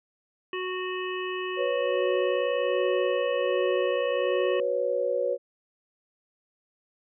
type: harmonic tone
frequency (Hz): 368.7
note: F#4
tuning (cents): -6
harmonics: 1 / 3 / 5 / 7 / 8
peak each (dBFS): -31 / -36 / -38 / -39 / -40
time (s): 0.53-4.6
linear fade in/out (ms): 2
type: chord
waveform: sine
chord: F# suspended fourth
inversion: none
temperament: equal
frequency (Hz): 370 / 493.9 / 554.4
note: F#4 / B4 / C#5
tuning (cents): 0 / 0 / 0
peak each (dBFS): -33 / -27 / -27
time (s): 1.56-5.38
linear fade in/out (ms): 50
effects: none